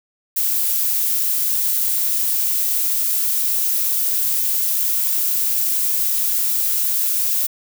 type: noise with high-pass filter sweep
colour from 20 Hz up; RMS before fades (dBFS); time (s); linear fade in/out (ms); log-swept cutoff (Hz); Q
violet; -19; 0.36-7.47; 10; 220 to 420; 2
effects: none